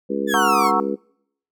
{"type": "harmonic tone", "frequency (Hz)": 69.3, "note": "C#2", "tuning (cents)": 0, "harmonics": [3, 4, 5, 6, 7], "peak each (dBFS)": [-27, -27, -27, -27, -27], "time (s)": [0.09, 0.96], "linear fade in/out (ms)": 20}
{"type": "exponential sweep", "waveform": "35% pulse", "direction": "down", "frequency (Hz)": [1771, 1032], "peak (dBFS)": -19, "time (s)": [0.27, 0.72], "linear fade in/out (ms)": 50}
{"type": "chord", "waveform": "sine", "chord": "F# dominant seventh", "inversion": "none", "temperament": "equal", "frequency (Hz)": [740, 932.3, 1108.7, 1318.5], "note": ["F#5", "A#5", "C#6", "E6"], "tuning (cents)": [0, 0, 0, 0], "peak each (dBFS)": [-22, -23, -21, -22], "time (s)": [0.34, 0.8], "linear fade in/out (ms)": 0}
{"effects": ["noise-tail reverb RT60 0.7 s tail -26 dB re dry"]}